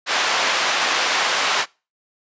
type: band-pass noise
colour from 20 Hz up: pink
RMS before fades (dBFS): -20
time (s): 0.06-1.66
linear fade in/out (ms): 50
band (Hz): 820 to 5300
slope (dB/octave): 12
effects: noise-tail reverb RT60 0.3 s tail -24 dB re dry + resampled to 16000 Hz